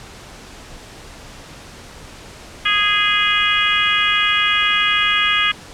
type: harmonic tone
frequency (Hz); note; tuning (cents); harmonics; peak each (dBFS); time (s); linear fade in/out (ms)
413.9; G#4; -6; 3 / 4 / 5 / 6 / 7 / 8; -21 / -21 / -21 / -21 / -21 / -21; 2.65-5.52; 10
effects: pink hiss -38 dBFS RMS until 5.73 s + low-pass 8000 Hz 12 dB/octave